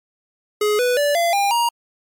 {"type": "tone with pitch steps", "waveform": "square", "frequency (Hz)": [420, 493.7, 580.4, 682.3, 802.1, 942.9], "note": ["G#4", "B4", "D5", "F5", "G5", "A#5"], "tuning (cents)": [19, -1, -21, -41, 40, 20], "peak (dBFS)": -16, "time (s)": [0.61, 1.69], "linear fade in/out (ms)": 5, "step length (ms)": 180, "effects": ["MP3 96 kbps"]}